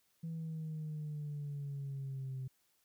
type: exponential sweep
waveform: sine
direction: down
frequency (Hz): 164.81 to 130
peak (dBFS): -37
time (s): 0.23-2.48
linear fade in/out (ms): 10
effects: tanh soft clip ceiling -36 dBFS + white hiss -75 dBFS RMS until 2.84 s